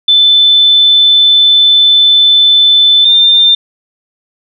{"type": "tone pair in turn", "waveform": "sine", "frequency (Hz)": [3520, 3596], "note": ["A7", "A7"], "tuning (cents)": [0, 37], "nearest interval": "unison", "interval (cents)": 37, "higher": "second", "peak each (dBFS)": -3, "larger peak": "neither", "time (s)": [[0.08, 3.05], [3.05, 3.55]], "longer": "first", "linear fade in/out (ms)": 5, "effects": []}